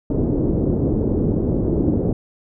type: low-pass noise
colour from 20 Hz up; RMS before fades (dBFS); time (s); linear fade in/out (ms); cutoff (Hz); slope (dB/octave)
white; -19; 0.1-2.13; 5; 390; 24
effects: none